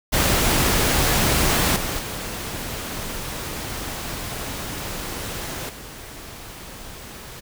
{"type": "noise with level steps", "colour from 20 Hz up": "pink", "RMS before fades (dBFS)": [-19, -26, -30, -38], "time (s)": [0.12, 7.41], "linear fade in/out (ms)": 20, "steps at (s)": [1.76, 1.99, 5.69], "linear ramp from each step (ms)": 2, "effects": []}